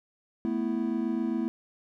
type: chord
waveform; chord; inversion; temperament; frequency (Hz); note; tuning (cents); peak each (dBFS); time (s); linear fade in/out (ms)
triangle; A suspended second; none; just; 220 / 247.5 / 330; A3 / B3 / E4; 0 / +4 / +2; -29; 0.45-1.48; 0
effects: none